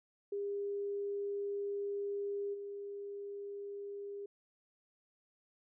sine tone with level steps, 403.4 Hz, G4, 50 cents sharp, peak -35 / -41 dBFS, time 0.32-4.26 s, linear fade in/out 5 ms, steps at 2.53 s, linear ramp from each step 20 ms, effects none

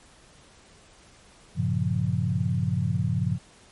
sine chord, G half-diminished seventh, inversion none, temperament equal, 98 / 116.54 / 138.59 / 174.61 Hz, G2 / Bb2 / Db3 / F3, 0 / 0 / 0 / 0 cents, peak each -28 dBFS, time 1.55-3.39 s, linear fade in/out 50 ms, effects pink hiss -54 dBFS RMS until 3.71 s + MP3 48 kbps

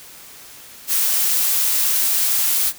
blue noise, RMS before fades -18 dBFS, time 0.87-2.73 s, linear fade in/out 50 ms, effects white hiss -41 dBFS RMS until 2.78 s

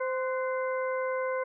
harmonic tone with a mistuned harmonic, 518 Hz, C5, 17 cents flat, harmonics 1 / 2 / 3 / 4, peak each -29 / -35 / -39 / -41 dBFS, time 0-1.44 s, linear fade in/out 10 ms, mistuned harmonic 3, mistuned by -63 cents, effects none

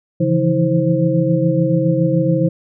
sine tone cluster, 138.6 / 163.9 / 171 / 322.2 / 525 Hz, C#3 / E3 / F3 / E4 / C5, 0 / -10 / -36 / -39 / +6 cents, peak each -19 dBFS, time 0.2-2.49 s, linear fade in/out 10 ms, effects none

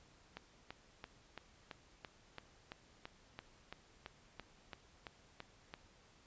click train, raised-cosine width 0.3 ms, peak -30 dBFS, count 17, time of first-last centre 0.37-5.739 s, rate 2.98 Hz, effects pink hiss -66 dBFS RMS until 6.26 s + resampled to 16000 Hz

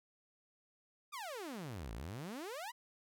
sawtooth exponential two-way sweep, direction down then up, 1260 to 50.5 to 1027 Hz, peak -39 dBFS, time 1.12-2.72 s, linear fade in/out 20 ms, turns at 1.93 s, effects none

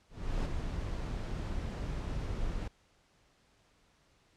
brown noise with ADSR envelope, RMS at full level -31 dBFS, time 0.09-2.68 s, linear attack 360 ms, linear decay 13 ms, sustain -5 dB, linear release 7 ms, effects pink hiss -68 dBFS RMS until 4.36 s + low-pass 7000 Hz 12 dB/octave

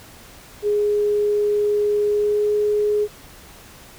sine tone with pitch glide, 415.3 to 418.2 Hz, G#4 to G#4, 0 to +12 cents, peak -16 dBFS, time 0.62-3.08 s, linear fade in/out 50 ms, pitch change +12 cents, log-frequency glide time 2.11-2.47 s, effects pink hiss -44 dBFS RMS until 3.98 s

